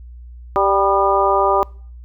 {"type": "harmonic tone with a mistuned harmonic", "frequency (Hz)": 196.3, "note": "G3", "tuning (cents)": 3, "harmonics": [2, 3, 4, 5, 6], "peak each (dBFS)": [-19, -19, -19, -19, -19], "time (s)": [0.56, 1.63], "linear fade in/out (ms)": 0, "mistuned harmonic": 6, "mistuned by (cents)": 48, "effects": ["noise-tail reverb RT60 0.5 s tail -25 dB re dry", "added 60 Hz sine -34 dBFS peak until 2.04 s"]}